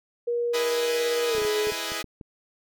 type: tone with pitch glide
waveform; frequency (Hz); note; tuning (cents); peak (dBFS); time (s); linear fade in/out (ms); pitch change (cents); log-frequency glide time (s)
sine; 476.1 to 424.2; A#4 to G#4; +37 to +37; -23; 0.27-1.71; 10; -200; 1.28-1.4
type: chord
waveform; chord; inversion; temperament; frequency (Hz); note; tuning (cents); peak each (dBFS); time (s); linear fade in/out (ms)
5% pulse; E major seventh; none; equal; 329.6 / 415.3 / 493.9 / 622.3; E4 / G#4 / B4 / D#5; 0 / 0 / 0 / 0; -23; 0.53-2.03; 20
type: clicks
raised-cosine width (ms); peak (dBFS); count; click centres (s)
3; -28; 9; 1.351 / 1.382 / 1.419 / 1.45 / 1.671 / 1.721 / 1.919 / 2.043 / 2.212
effects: none